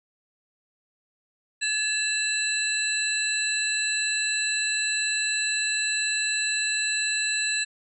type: tone cluster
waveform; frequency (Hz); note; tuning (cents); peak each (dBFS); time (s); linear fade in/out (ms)
sine; 1712 / 2673 / 4039 / 7800; A6 / E7 / B7 / B8; -48 / +23 / +38 / -23; -29; 1.61-7.65; 20
effects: none